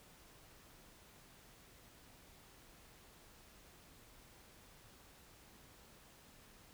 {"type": "silence", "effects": ["pink hiss -62 dBFS RMS until 6.73 s"]}